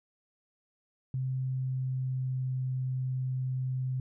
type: tone with pitch glide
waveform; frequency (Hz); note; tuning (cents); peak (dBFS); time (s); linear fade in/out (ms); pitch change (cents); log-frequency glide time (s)
sine; 130.4 to 129.28; C3 to C3; -5 to -20; -29; 1.14-4; 2; -15; 1.36-2.58
effects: none